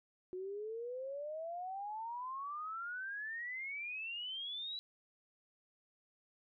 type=exponential sweep; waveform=sine; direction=up; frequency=361.7 to 3966 Hz; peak=-40 dBFS; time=0.33-4.79 s; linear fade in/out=0 ms; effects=none